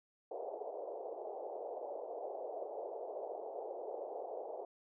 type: band-pass noise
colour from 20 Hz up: pink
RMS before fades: -44 dBFS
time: 0.31-4.65 s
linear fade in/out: 5 ms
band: 410 to 770 Hz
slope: 48 dB/octave
effects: none